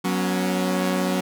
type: chord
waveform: sawtooth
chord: F# suspended fourth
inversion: none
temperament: equal with one note detuned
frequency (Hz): 185 / 241.3 / 277.2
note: F#3 / B3 / C#4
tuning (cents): 0 / -40 / 0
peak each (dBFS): -19 / -25 / -23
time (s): 0.04-1.21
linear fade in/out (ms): 10
effects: none